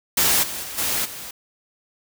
white noise with level steps, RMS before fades -18 / -30 / -33 / -23 / -35 dBFS, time 0.17-1.31 s, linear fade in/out 5 ms, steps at 0.42 / 0.62 / 0.77 / 1.04 s, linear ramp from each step 20 ms, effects none

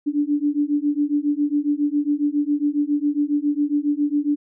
sine beating tone pair, 288.5 / 295.8 Hz, D4 / D4, -31 / +13 cents, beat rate 7.3 Hz, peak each -21 / -21 dBFS, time 0.06-4.36 s, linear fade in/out 20 ms, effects none

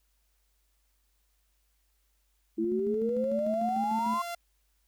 sine tone with tremolo, 221.3 Hz, A3, 10 cents sharp, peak -30 dBFS, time 2.57-4.2 s, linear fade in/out 50 ms, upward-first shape square, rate 6.7 Hz, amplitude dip 50%
sine exponential sweep, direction up, 326.3 to 1071 Hz, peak -27 dBFS, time 2.58-4.22 s, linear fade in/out 5 ms
sawtooth tone with exponential growth, 690 Hz, F5, 21 cents flat, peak -30 dBFS, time 2.6-4.35 s, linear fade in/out 5 ms, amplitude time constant 380 ms
effects added 50 Hz sine -70 dBFS peak until 4.87 s + white hiss -75 dBFS RMS until 4.87 s

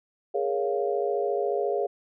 sine chord, Bb minor seventh, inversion third, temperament equal with one note detuned, 412 / 466.2 / 554.4 / 698.5 Hz, Ab4 / Bb4 / Db5 / F5, -14 / 0 / 0 / 0 cents, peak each -27 / -31 / -30 / -31 dBFS, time 0.34-1.87 s, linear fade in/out 10 ms, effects none

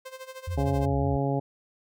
sawtooth tone with tremolo, 522 Hz, C5, 4 cents flat, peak -33 dBFS, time 0.05-0.86 s, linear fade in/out 10 ms, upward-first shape sine, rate 13 Hz, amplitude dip 80%
sine tone with vibrato, 77.9 Hz, D#2, 3 cents sharp, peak -28 dBFS, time 0.47-1.17 s, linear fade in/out 10 ms, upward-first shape sine, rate 5.4 Hz, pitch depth 270 cents each way
harmonic tone, 138.59 Hz, C#3, in tune, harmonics 1 / 2 / 3 / 4 / 5 / 6, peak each -27 / -30 / -32 / -33 / -34 / -35 dBFS, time 0.57-1.4 s, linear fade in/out 10 ms
effects none

